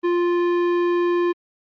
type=tone with tanh clipping; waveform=sine; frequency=349.2 Hz; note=F4; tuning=in tune; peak=-19 dBFS; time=0.03-1.33 s; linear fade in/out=20 ms; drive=14 dB; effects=Opus 32 kbps